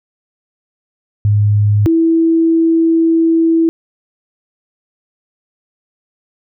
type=tone pair in turn; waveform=sine; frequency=103.83 / 328.2 Hz; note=G#2 / E4; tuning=0 / -8 cents; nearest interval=octave + minor sixth; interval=1992 cents; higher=second; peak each=-8 dBFS; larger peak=neither; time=1.25-1.86 / 1.86-3.69 s; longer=second; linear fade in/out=0 ms; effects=none